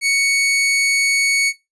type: tone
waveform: sawtooth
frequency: 2225 Hz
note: C#7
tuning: 6 cents sharp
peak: -11 dBFS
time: 0.01-1.53 s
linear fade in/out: 50 ms
effects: noise-tail reverb RT60 0.2 s tail -17 dB re dry + resampled to 24000 Hz